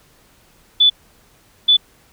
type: tone bursts at uneven times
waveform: sine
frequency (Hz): 3475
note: A7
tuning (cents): -22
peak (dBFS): -8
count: 2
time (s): 0.8-0.9 / 1.68-1.77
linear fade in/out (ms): 10
effects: pink hiss -53 dBFS RMS until 2.12 s